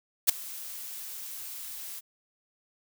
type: noise with ADSR envelope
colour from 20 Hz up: blue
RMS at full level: -17 dBFS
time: 0.27-2.01 s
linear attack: 23 ms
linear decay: 7 ms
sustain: -23 dB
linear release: 28 ms
effects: none